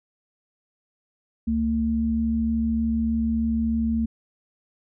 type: tone pair together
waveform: sine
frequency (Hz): 70 / 226.6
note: C#2 / A#3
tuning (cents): +18 / -49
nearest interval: octave + minor sixth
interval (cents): 2033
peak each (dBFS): -28 / -21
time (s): 1.47-4.06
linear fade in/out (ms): 10
effects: none

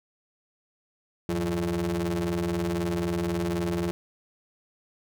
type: ring-modulated tone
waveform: 35% pulse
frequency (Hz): 83.9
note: E2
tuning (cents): +31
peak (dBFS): -21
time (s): 1.29-3.91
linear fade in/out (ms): 0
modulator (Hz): 261
effects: none

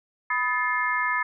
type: tone cluster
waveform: sine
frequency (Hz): 990 / 1260 / 1741 / 2123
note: B5 / D#6 / A6 / C7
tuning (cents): +4 / +21 / -19 / +25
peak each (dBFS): -28 / -29 / -26 / -29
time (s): 0.3-1.23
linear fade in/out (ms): 5
effects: none

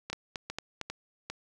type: two click trains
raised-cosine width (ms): 0.2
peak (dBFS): -19 / -17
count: 4 / 4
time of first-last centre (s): 0.1-1.3 / 0.13-0.813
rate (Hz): 2.5 / 4.39
effects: none

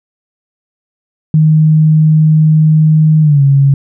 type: tone with pitch glide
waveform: sine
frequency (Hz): 155.8 to 138.8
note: D#3 to C#3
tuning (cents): +3 to +3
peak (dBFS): -4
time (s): 1.34-3.74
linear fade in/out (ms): 2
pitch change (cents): -200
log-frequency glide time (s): 3.22-3.42
effects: none

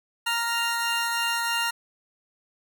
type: tone pair together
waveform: 20% pulse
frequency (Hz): 932.3 / 1396.9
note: A#5 / F6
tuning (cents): 0 / 0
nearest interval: perfect fifth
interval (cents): 700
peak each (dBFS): -22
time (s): 0.26-1.71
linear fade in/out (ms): 10
effects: none

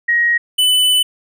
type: tone pair in turn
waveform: sine / square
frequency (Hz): 1888 / 2997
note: A#6 / F#7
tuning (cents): +22 / +22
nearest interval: minor sixth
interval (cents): 800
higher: second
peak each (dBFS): -11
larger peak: neither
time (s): 0.08-0.38 / 0.58-1.03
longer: second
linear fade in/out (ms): 10
effects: none

